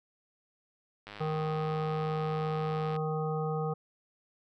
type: click train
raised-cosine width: 0.3 ms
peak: -28 dBFS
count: 196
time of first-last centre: 1.07-2.963 s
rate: 103 Hz
type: harmonic tone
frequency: 155.7 Hz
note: D#3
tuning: 2 cents sharp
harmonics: 1 / 3 / 5 / 7 / 8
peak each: -32 / -34 / -38 / -47 / -41 dBFS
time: 1.2-3.74 s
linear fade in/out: 10 ms
effects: none